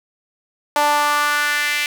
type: tone with high-pass filter sweep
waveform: sawtooth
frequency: 293.7 Hz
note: D4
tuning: in tune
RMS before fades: -18 dBFS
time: 0.76-1.86 s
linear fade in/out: 0 ms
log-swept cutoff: 770 to 2300 Hz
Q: 3
effects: none